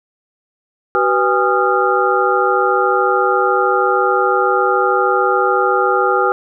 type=tone cluster; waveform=sine; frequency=380 / 493.6 / 814 / 1233 / 1381 Hz; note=F#4 / B4 / G#5 / D#6 / F6; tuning=+46 / -1 / -35 / -16 / -20 cents; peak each=-18 dBFS; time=0.95-6.32 s; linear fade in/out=0 ms; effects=none